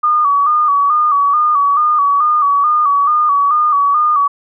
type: tone with vibrato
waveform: sine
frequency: 1175 Hz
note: D6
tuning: 1 cent sharp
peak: -9 dBFS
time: 0.03-4.28 s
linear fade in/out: 10 ms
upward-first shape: square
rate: 2.3 Hz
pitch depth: 62 cents each way
effects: none